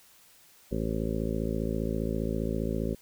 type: harmonic tone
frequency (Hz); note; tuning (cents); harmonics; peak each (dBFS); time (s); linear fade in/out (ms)
55; A1; 0; 1 / 2 / 3 / 4 / 5 / 6 / 7 / 8 / 9 / 10; -34 / -37 / -35 / -34 / -37 / -42 / -36 / -43 / -39 / -41; 0.71-2.95; 10
effects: white hiss -58 dBFS RMS until 3.01 s